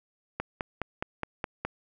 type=click train; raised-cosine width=0.5 ms; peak=-15 dBFS; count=7; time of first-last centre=0.4-1.65 s; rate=4.8 Hz; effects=none